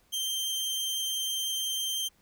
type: tone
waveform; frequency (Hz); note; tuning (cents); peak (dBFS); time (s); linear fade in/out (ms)
sawtooth; 3147; G7; +6; -26; 0.12-2.09; 20
effects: pink hiss -66 dBFS RMS until 2.21 s